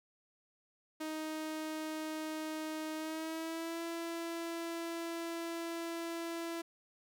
sawtooth tone with pitch glide, 312.4 to 334.8 Hz, D#4 to E4, +7 to +27 cents, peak -34 dBFS, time 1-6.62 s, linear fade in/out 10 ms, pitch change +120 cents, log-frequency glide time 2.96-3.82 s, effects none

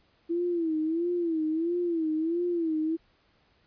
sine tone with vibrato, 331.2 Hz, E4, 8 cents sharp, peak -25 dBFS, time 0.29-2.97 s, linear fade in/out 20 ms, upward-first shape sine, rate 1.5 Hz, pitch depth 110 cents each way, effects pink hiss -66 dBFS RMS until 3.66 s + resampled to 11025 Hz

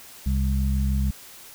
harmonic tone, 66.7 Hz, C2, 34 cents sharp, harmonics 1 / 2 / 3, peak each -21 / -29 / -28 dBFS, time 0.26-1.11 s, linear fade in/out 5 ms, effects white hiss -45 dBFS RMS until 1.54 s

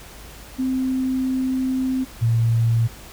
sine tone pair in turn, 260 / 115.12 Hz, C4 / A#2, -11 / -21 cents, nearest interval octave + major second, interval 1410 cents, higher first, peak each -19 / -15 dBFS, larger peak second, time 0.58-2.05 / 2.21-2.88 s, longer first, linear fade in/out 20 ms, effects added 53 Hz sine -43 dBFS peak until 3.12 s + pink hiss -42 dBFS RMS until 3.12 s

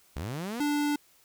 sawtooth linear sweep, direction up, 61.2 to 252.1 Hz, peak -29 dBFS, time 0.16-0.6 s, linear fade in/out 0 ms
square tone, 292.8 Hz, D4, 5 cents flat, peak -26 dBFS, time 0.6-0.96 s, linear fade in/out 5 ms
effects white hiss -62 dBFS RMS until 1.24 s

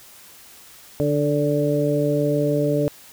harmonic tone with a mistuned harmonic, 146.83 Hz, D3, in tune, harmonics 1 / 2 / 3 / 4, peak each -23 / -23 / -23 / -23 dBFS, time 1-2.88 s, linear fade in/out 0 ms, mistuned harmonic 4, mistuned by -17 cents, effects white hiss -46 dBFS RMS until 3.12 s

